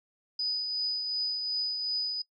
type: tone with tremolo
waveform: sine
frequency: 4978 Hz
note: D#8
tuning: in tune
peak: -26 dBFS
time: 0.39-2.22 s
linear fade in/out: 5 ms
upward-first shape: triangle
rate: 2.7 Hz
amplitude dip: 40%
effects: noise-tail reverb RT60 0.1 s tail -23 dB re dry + MP3 96 kbps